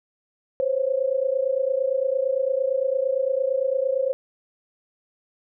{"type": "tone pair together", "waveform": "sine", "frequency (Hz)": [516, 544.8], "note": ["C5", "C#5"], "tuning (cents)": [-24, -30], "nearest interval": "minor second", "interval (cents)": 94, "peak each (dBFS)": -23, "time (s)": [0.6, 4.13], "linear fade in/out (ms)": 0, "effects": []}